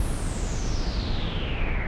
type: noise with low-pass filter sweep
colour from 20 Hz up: brown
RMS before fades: -26 dBFS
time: 0-1.87 s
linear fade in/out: 2 ms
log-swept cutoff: 11000 to 2000 Hz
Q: 6.3
effects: none